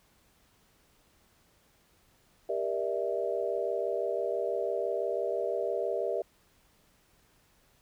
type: chord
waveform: sine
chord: E half-diminished seventh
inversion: first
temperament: just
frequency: 395.6 / 474.7 / 593.3 / 659.3 Hz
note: G4 / Bb4 / D5 / E5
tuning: +16 / +31 / +18 / 0 cents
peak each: -34 dBFS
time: 2.49-6.22 s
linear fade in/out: 5 ms
effects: pink hiss -66 dBFS RMS until 7.81 s